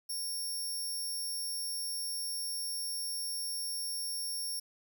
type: tone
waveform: 15% pulse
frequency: 5500 Hz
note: F8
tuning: 27 cents flat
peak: -29 dBFS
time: 0.09-4.6 s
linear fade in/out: 10 ms
effects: none